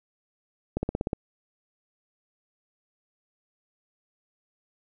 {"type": "click train", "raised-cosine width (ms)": 2, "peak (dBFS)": -13, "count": 7, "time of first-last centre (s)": [0.77, 1.131], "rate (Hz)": 16.6, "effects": []}